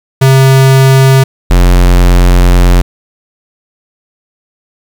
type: tone pair in turn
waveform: square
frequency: 133.5 / 44.55 Hz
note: C3 / F1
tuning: +35 / +35 cents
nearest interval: octave + perfect fifth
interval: 1900 cents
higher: first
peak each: -3 dBFS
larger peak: neither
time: 0.21-1.24 / 1.5-2.82 s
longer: second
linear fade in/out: 10 ms
effects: 7-bit